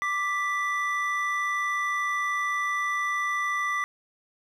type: tone pair together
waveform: triangle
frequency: 1174.7 / 1975.6 Hz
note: D6 / B6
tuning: 0 / 0 cents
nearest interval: major sixth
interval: 900 cents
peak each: -26 dBFS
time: 0.02-3.84 s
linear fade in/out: 0 ms
effects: none